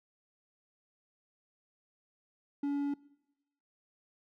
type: tone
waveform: triangle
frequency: 284.3 Hz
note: C#4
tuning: 44 cents sharp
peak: -28 dBFS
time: 2.63-2.94 s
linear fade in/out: 5 ms
effects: noise-tail reverb RT60 0.9 s tail -22 dB re dry